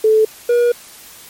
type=tone pair in turn; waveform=sine / triangle; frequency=435.7 / 479.7 Hz; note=A4 / A#4; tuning=-17 / +50 cents; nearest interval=major second; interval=167 cents; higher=second; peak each=-8 dBFS; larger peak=neither; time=0.04-0.25 / 0.49-0.72 s; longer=second; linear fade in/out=5 ms; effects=white hiss -39 dBFS RMS until 1.29 s + MP3 64 kbps